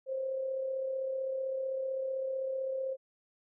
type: tone with amplitude modulation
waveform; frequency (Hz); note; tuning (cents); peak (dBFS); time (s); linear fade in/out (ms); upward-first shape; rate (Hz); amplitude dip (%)
sine; 529; C5; +19; -30; 0.06-2.97; 50; sine; 35.7; 40
effects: none